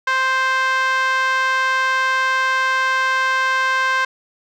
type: tone with band-pass filter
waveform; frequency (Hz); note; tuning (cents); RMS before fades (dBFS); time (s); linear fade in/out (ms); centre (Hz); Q
5% pulse; 523.3; C5; 0; -18; 0.07-4.05; 5; 1300; 6.6
effects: none